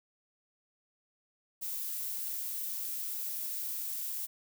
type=noise; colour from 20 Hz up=violet; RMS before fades=-37 dBFS; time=1.61-4.27 s; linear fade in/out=20 ms; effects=none